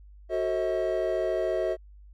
triangle chord, F# diminished seventh, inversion none, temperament just, 370 / 444 / 532.8 / 639.4 Hz, F#4 / A4 / C5 / Eb5, 0 / +16 / +31 / +47 cents, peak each -28 / -32 / -31 / -26 dBFS, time 0.29-1.77 s, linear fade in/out 50 ms, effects added 50 Hz sine -47 dBFS peak until 2.13 s

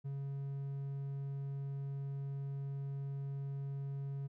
triangle tone, 138.59 Hz, C#3, in tune, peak -36 dBFS, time 0.04-4.28 s, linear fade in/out 20 ms, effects none

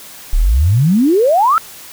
sine exponential sweep, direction up, 32.07 to 1371 Hz, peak -8 dBFS, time 0.33-1.58 s, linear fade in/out 0 ms, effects white hiss -35 dBFS RMS until 1.92 s

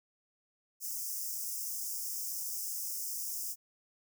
white high-pass noise, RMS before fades -38 dBFS, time 0.8-3.56 s, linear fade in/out 50 ms, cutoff 5100 Hz, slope 96 dB/octave, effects none

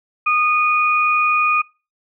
sine tone pair together, 1231 / 2462 Hz, D#6 / D#7, -19 / -19 cents, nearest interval octave, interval 1200 cents, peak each -16 / -16 dBFS, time 0.26-1.62 s, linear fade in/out 10 ms, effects noise-tail reverb RT60 0.3 s tail -22 dB re dry

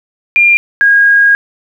sine tone pair in turn, 2399 / 1634.3 Hz, D7 / G#6, +36 / -28 cents, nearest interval perfect fifth, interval 664 cents, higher first, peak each -4 dBFS, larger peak neither, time 0.36-0.57 / 0.81-1.35 s, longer second, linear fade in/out 0 ms, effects 7-bit

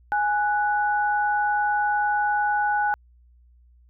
sine tone pair together, 831.2 / 1480 Hz, G#5 / F#6, +1 / 0 cents, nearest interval minor seventh, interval 999 cents, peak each -21 / -25 dBFS, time 0.12-2.94 s, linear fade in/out 0 ms, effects added 60 Hz sine -52 dBFS peak until 3.89 s

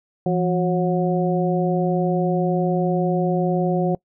harmonic tone with a mistuned harmonic, 182 Hz, F#3, 28 cents flat, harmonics 1 / 2 / 3 / 4, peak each -20 / -23 / -25 / -26 dBFS, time 0.26-3.95 s, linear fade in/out 2 ms, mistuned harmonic 1, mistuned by -110 cents, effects noise-tail reverb RT60 0.1 s tail -24 dB re dry

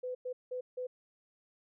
sine tone bursts at uneven times, 503 Hz, B4, 32 cents sharp, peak -35 dBFS, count 4, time 0.03-0.15 / 0.25-0.33 / 0.51-0.61 / 0.77-0.87 s, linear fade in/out 10 ms, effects none

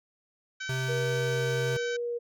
harmonic tone, 766 Hz, G5, 40 cents flat, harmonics 2 / 3 / 4 / 5 / 6 / 7 / 8 / 9, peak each -35 / -43 / -44 / -45 / -51 / -50 / -48 / -50 dBFS, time 0.6-1.97 s, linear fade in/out 10 ms
square tone, 130.5 Hz, C3, 4 cents flat, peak -30 dBFS, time 0.69-1.77 s, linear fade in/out 5 ms
sine tone with vibrato, 475.7 Hz, A#4, 35 cents sharp, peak -29 dBFS, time 0.88-2.19 s, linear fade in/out 20 ms, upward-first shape sine, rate 1.2 Hz, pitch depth 11 cents each way
effects none

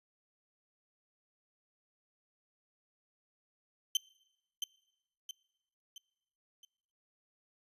30% pulse tone with echo, 3090 Hz, G7, 26 cents flat, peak -23 dBFS, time 3.95-3.97 s, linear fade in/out 2 ms, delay 670 ms, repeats 4, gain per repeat -7 dB, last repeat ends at 6.65 s, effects noise-tail reverb RT60 0.9 s tail -23 dB re dry + resampled to 32000 Hz

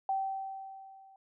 sine tone with level ramp, 774 Hz, G5, 22 cents flat, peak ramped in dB -27 to -55 dBFS, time 0.09-1.16 s, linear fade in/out 2 ms, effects none

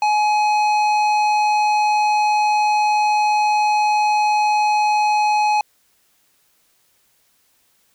sine tone with tanh clipping, 843 Hz, G#5, 26 cents sharp, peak -16 dBFS, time 0.02-5.61 s, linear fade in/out 2 ms, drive 13 dB, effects white hiss -61 dBFS RMS until 7.94 s

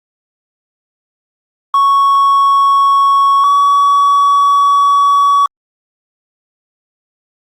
triangle tone pair in turn, 1108.7 / 1131.3 Hz, C#6 / C#6, 0 / +35 cents, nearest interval unison, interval 35 cents, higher second, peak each -4 dBFS, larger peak neither, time 1.74-3.44 / 3.44-5.46 s, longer second, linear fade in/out 2 ms, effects tanh soft clip ceiling 0 dBFS + Opus 32 kbps

